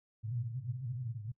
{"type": "band-pass noise", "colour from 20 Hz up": "white", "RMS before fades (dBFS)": -39, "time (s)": [0.23, 1.32], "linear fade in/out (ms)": 5, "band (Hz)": [110, 130], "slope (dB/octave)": 96, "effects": ["noise-tail reverb RT60 0.1 s tail -24 dB re dry"]}